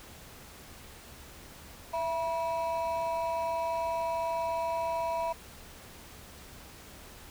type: ring-modulated tone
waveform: triangle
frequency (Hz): 817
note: G#5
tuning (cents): -29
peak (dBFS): -24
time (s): 1.93-5.33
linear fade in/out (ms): 10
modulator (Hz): 151
effects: added 72 Hz sine -57 dBFS peak until 7.3 s + pink hiss -50 dBFS RMS until 7.3 s